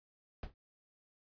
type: noise with exponential decay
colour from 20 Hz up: brown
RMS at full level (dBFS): -35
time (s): 0.43-0.54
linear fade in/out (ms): 2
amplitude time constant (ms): 23
effects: resampled to 11025 Hz